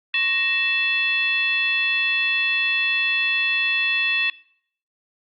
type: tone with frequency modulation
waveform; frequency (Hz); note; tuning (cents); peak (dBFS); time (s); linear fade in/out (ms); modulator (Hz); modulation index
sine; 2642; E7; +3; -18; 0.14-4.3; 2; 777; 0.95
effects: noise-tail reverb RT60 0.6 s tail -21 dB re dry + Opus 48 kbps